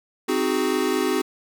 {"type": "chord", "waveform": "square", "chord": "Ab dominant seventh", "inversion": "first", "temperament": "equal", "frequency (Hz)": [261.6, 311.1, 370, 415.3], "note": ["C4", "Eb4", "Gb4", "Ab4"], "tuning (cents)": [0, 0, 0, 0], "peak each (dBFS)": [-27, -28, -25, -27], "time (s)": [0.28, 1.22], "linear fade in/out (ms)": 10, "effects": []}